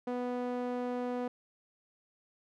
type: tone with band-pass filter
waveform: sawtooth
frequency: 246.9 Hz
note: B3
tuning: in tune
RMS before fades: -35 dBFS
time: 0.07-1.28 s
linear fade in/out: 5 ms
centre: 500 Hz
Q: 1.1
effects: none